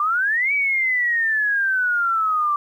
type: exponential two-way sweep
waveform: sine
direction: up then down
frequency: 1165 to 2302 to 1165 Hz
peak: -17 dBFS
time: 0-2.56 s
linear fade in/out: 2 ms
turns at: 0.53 s
effects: 9-bit